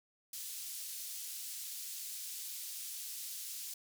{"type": "band-pass noise", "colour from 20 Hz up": "white", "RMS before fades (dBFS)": -44, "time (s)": [0.33, 3.74], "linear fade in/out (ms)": 5, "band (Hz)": [4100, 16000], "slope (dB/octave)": 12, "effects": []}